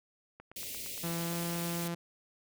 click train, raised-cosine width 0.5 ms, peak -34 dBFS, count 11, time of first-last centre 0.4-1.556 s, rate 8.65 Hz
white band-stop noise, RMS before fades -41 dBFS, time 0.56-1.88 s, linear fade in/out 5 ms, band 610 to 2100 Hz, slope 48 dB/octave
sawtooth tone with pitch glide, 168.7 to 170.66 Hz, E3 to F3, +40 to -40 cents, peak -30 dBFS, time 1.03-1.95 s, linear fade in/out 10 ms, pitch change +20 cents, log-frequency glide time 1.27-1.33 s
effects none

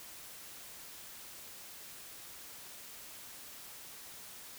silence, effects white hiss -50 dBFS RMS until 4.58 s

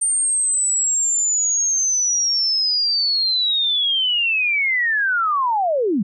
sine linear sweep, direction down, 8870 to 174.61 Hz, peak -16 dBFS, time 0.01-6.03 s, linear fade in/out 10 ms, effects none

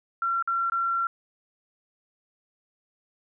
sine tone with dropouts, 1364 Hz, F6, 41 cents flat, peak -23 dBFS, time 0.22-1.07 s, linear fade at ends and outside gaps 2 ms, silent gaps 0.425-0.475 / 0.699-0.72 s, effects none

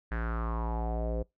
square tone with low-pass filter sweep, 57 Hz, A#1, 38 cents flat, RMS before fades -32 dBFS, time 0.11-1.23 s, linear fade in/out 10 ms, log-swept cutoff 1700 to 520 Hz, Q 5.3, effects noise-tail reverb RT60 0.2 s tail -25 dB re dry

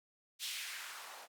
blue noise with band-pass filter sweep, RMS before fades -45 dBFS, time 0.39-1.28 s, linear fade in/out 50 ms, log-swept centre 3600 to 630 Hz, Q 1.6, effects none

